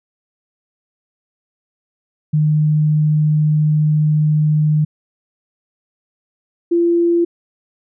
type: tone pair in turn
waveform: sine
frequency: 152.4 / 342.1 Hz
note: D#3 / F4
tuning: -36 / -36 cents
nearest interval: octave + major second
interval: 1400 cents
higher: second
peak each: -11 / -11 dBFS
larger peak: neither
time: 2.33-4.85 / 6.71-7.25 s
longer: first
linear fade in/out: 10 ms
effects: none